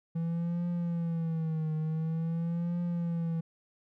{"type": "tone with vibrato", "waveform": "triangle", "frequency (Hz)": 164.81, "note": "E3", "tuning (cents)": 0, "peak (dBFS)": -27, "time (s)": [0.15, 3.41], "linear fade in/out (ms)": 10, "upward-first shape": "triangle", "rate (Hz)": 0.47, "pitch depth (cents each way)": 100, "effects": []}